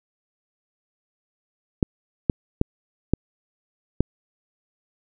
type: clicks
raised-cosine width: 3 ms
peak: -4 dBFS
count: 5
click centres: 1.828 / 2.298 / 2.614 / 3.136 / 4.006 s
effects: none